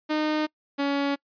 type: tone pair in turn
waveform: sawtooth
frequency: 306.5 / 281.3 Hz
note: D#4 / C#4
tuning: -26 / +26 cents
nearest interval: minor second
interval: 148 cents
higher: first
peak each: -19 dBFS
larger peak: neither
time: 0.09-0.47 / 0.78-1.16 s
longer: neither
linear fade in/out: 20 ms
effects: noise-tail reverb RT60 0.1 s tail -25 dB re dry + resampled to 11025 Hz